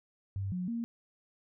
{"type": "tone with pitch steps", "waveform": "sine", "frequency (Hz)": [97.8, 180.8, 232.8], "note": ["G2", "F#3", "A#3"], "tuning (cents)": [-4, -40, -2], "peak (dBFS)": -32, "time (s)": [0.36, 0.84], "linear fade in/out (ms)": 0, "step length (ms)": 160, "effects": []}